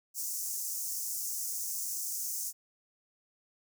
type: high-pass noise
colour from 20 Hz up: pink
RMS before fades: -36 dBFS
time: 0.14-2.53 s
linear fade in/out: 50 ms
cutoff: 5700 Hz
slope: 48 dB/octave
effects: none